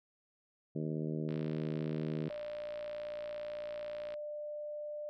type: harmonic tone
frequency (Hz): 77.78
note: D#2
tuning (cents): 0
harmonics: 2 / 3 / 4 / 5 / 6 / 7 / 8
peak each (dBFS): -37 / -41 / -42 / -43 / -47 / -51 / -52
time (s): 0.75-2.29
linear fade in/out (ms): 10
type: click train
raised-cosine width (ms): 0.3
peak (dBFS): -34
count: 166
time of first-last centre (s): 1.29-4.14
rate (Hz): 57.9
type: tone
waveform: sine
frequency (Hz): 596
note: D5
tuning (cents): +25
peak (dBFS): -39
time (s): 2.3-5.09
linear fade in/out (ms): 0
effects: none